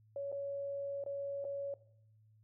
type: tone with dropouts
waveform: sine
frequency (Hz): 560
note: C#5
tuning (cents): +18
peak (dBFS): -37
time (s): 0.16-1.74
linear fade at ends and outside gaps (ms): 2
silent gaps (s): 0.318-0.325 / 1.039-1.062 / 1.443-1.45
effects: noise-tail reverb RT60 0.7 s tail -17 dB re dry + added 108 Hz sine -63 dBFS peak until 2.43 s